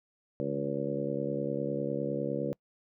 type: harmonic tone with a mistuned harmonic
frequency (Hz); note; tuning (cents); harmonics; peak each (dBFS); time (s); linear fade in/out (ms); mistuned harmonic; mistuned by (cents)
69.9; C#2; +15; 2 / 3 / 4 / 5 / 6 / 7 / 8; -38 / -38 / -37 / -38 / -42 / -35 / -37; 0.4-2.53; 0; 2; +32
effects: noise-tail reverb RT60 0.1 s tail -26 dB re dry